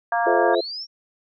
harmonic tone, 233.1 Hz, A#3, in tune, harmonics 3 / 4 / 5 / 6 / 7, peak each -21 / -25 / -29 / -36 / -26 dBFS, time 0.12-0.55 s, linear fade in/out 2 ms
sine chord, F major seventh, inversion none, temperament just, 349.2 / 436.5 / 523.8 / 654.8 Hz, F4 / A4 / C5 / E5, 0 / -14 / +2 / -12 cents, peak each -23 dBFS, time 0.26-0.61 s, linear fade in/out 10 ms
sine linear sweep, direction up, 3647 to 5600 Hz, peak -29 dBFS, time 0.53-0.87 s, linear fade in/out 50 ms
effects none

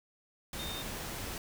sine tone in noise, 3653 Hz, A#7, 36 cents flat, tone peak -41 dBFS, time 0.59-0.82 s, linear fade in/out 2 ms, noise pink, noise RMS -40 dBFS, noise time 0.53-1.38 s, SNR -4 dB, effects none

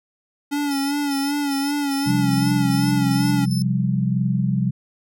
square tone with vibrato, 282.5 Hz, C#4, 33 cents sharp, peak -21 dBFS, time 0.51-3.46 s, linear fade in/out 20 ms, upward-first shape sine, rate 2.6 Hz, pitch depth 52 cents each way
sawtooth tone with tremolo, 5274 Hz, E8, in tune, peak -28 dBFS, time 0.71-3.62 s, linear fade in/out 0 ms, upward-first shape square, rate 2.5 Hz, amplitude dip 65%
sine chord, C suspended fourth, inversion none, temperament just, 130.81 / 174.42 / 196.22 Hz, C3 / F3 / G3, 0 / -2 / +2 cents, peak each -21 / -23 / -22 dBFS, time 2.06-4.71 s, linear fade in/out 10 ms
effects none

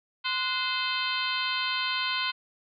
harmonic tone with a mistuned harmonic, 518 Hz, C5, 17 cents flat, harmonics 2 / 3 / 4 / 5 / 6 / 7 / 8 / 9, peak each -33 / -34 / -36 / -34 / -33 / -38 / -34 / -45 dBFS, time 0.24-2.32 s, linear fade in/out 20 ms, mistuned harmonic 3, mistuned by -91 cents, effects none

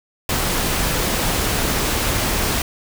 pink noise, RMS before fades -20 dBFS, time 0.29-2.62 s, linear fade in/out 2 ms, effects none

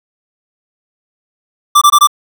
square tone bursts, 1174.7 Hz, D6, in tune, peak -4 dBFS, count 4, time 1.75-2.073 s, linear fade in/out 10 ms, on 65 ms, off 21 ms, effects none

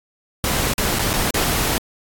pink noise with dropouts, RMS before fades -20 dBFS, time 0.44-1.78 s, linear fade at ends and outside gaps 1 ms, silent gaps 0.736-0.78 / 0.988-0.992 / 1.132-1.137 / 1.307-1.342 s, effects AAC 64 kbps

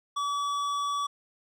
triangle tone with hard clipping, 1144 Hz, D6, 46 cents flat, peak -29 dBFS, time 0.16-1.07 s, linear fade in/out 10 ms, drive 15 dB, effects none

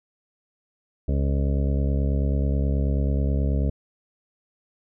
harmonic tone, 69.3 Hz, C#2, in tune, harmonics 1 / 2 / 3 / 4 / 6 / 7 / 8 / 9, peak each -21 / -27 / -31 / -33 / -37 / -38 / -39 / -40 dBFS, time 1.08-3.7 s, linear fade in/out 5 ms, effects none

